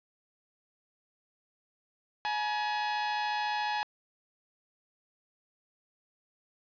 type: tone pair together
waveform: sawtooth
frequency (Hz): 843 / 957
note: G#5 / A#5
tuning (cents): +26 / +45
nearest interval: major second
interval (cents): 219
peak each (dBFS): -26 / -34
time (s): 2.25-3.83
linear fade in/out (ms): 0
effects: resampled to 11025 Hz + 10-bit

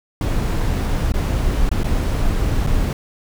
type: noise with dropouts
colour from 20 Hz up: brown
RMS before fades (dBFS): -18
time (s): 0.21-2.93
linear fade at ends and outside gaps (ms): 2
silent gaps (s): 1.121-1.139 / 1.692-1.714 / 1.834-1.842 / 2.666-2.671
effects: none

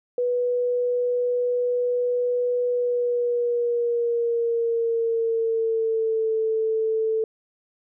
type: tone with pitch glide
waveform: sine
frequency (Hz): 490.5 to 442.1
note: B4 to A4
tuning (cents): -12 to +8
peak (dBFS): -20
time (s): 0.18-7.24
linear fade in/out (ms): 2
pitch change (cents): -180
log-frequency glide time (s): 2.67-6.33
effects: none

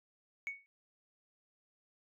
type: tone with exponential decay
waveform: sine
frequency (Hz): 2225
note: C#7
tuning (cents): +6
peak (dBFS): -32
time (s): 0.47-0.66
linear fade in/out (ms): 0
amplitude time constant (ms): 41
effects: tanh soft clip ceiling -32 dBFS

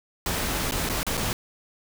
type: noise with dropouts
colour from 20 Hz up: pink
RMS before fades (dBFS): -27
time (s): 0.26-1.33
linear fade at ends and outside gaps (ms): 1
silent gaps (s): 0.711-0.721 / 0.89-0.897 / 1.031-1.066 / 1.171-1.176
effects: none

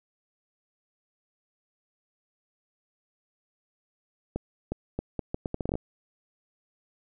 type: accelerating click train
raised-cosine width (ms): 2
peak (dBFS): -16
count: 13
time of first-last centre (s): 4.36-5.754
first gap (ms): 360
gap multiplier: 0.75
effects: none

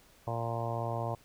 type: harmonic tone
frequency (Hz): 116.2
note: A#2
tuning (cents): -5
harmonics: 1 / 2 / 3 / 4 / 5 / 6 / 7 / 8 / 9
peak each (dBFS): -35 / -46 / -44 / -43 / -39 / -39 / -43 / -42 / -44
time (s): 0.27-1.15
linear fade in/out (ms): 5
effects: pink hiss -61 dBFS RMS until 1.24 s

